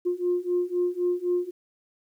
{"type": "beating tone pair", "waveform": "sine", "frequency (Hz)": [353.3, 357.2], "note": ["F4", "F4"], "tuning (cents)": [20, 39], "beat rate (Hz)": 3.9, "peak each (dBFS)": [-26, -25], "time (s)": [0.05, 1.51], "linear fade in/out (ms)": 20, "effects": ["tanh soft clip ceiling -16 dBFS", "10-bit"]}